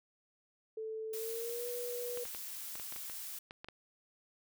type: tone with pitch glide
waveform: sine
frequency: 440 to 485.4 Hz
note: A4 to B4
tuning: 0 to -30 cents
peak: -38 dBFS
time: 0.77-2.24 s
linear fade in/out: 5 ms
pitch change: +170 cents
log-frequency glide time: 1.14-1.68 s
type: noise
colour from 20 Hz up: blue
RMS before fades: -44 dBFS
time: 1.13-3.39 s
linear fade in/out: 5 ms
type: clicks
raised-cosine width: 0.3 ms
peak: -30 dBFS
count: 11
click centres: 2.174 / 2.254 / 2.348 / 2.755 / 2.798 / 2.924 / 2.962 / 3.098 / 3.509 / 3.645 / 3.686 s
effects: none